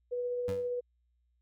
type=tone with tremolo; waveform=sine; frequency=490.1 Hz; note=B4; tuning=13 cents flat; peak=-30 dBFS; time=0.11-0.81 s; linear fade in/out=20 ms; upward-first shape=triangle; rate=15 Hz; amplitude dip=25%
type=tone with exponential decay; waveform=25% pulse; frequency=94.1 Hz; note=F#2; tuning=30 cents sharp; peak=-30 dBFS; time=0.48-0.71 s; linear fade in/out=5 ms; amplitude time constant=50 ms
effects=added 60 Hz sine -70 dBFS peak until 1.41 s